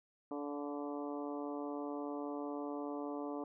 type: harmonic tone with a mistuned harmonic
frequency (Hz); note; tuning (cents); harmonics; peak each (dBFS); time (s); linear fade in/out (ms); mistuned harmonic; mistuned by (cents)
145; D3; -22; 2 / 3 / 4 / 5 / 6 / 7 / 8; -41 / -45 / -47 / -49 / -51 / -52 / -53; 0.31-3.44; 2; 5; -15
effects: none